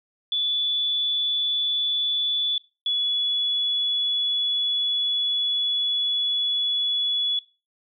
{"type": "tone pair in turn", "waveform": "sine", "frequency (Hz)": [3456, 3404], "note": ["A7", "G#7"], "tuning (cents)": [-32, 42], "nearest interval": "unison", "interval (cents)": 26, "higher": "first", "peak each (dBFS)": -21, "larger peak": "neither", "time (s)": [[0.32, 2.58], [2.86, 7.39]], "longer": "second", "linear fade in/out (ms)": 2, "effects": ["noise-tail reverb RT60 0.3 s tail -20 dB re dry"]}